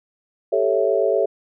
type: chord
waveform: sine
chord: A dominant seventh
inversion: third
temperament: equal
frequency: 392 / 440 / 554.4 / 659.3 Hz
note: G4 / A4 / C#5 / E5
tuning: 0 / 0 / 0 / 0 cents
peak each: -22 / -21 / -21 / -22 dBFS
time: 0.52-1.26 s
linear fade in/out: 10 ms
effects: none